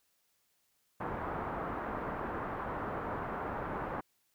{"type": "low-pass noise", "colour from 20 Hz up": "white", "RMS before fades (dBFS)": -38, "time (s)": [1, 4.01], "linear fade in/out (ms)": 10, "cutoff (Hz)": 1300, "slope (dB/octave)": 24, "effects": ["white hiss -75 dBFS RMS until 4.34 s"]}